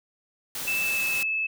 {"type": "noise", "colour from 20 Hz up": "white", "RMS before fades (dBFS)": -33, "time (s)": [0.55, 1.23], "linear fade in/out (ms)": 2}
{"type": "tone with pitch glide", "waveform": "sine", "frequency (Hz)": [2637, 2610], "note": ["E7", "E7"], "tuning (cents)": [0, -18], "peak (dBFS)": -24, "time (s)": [0.67, 1.47], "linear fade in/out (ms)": 10, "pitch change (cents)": -18, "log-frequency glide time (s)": [0.79, 1.09]}
{"effects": []}